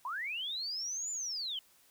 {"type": "linear two-way sweep", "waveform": "sine", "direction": "up then down", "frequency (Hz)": [924, 7150, 2967], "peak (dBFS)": -35, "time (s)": [0.05, 1.59], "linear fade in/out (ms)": 2, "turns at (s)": 1.11, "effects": ["white hiss -65 dBFS RMS until 1.9 s"]}